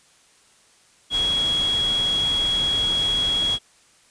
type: tone in noise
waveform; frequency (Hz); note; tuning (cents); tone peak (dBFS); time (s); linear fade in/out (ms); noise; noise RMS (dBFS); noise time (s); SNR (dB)
sine; 3322; G#7; 0; -19; 1.1-3.59; 50; pink; -32; 1.1-3.59; +10
effects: white hiss -56 dBFS RMS until 4.1 s + resampled to 22050 Hz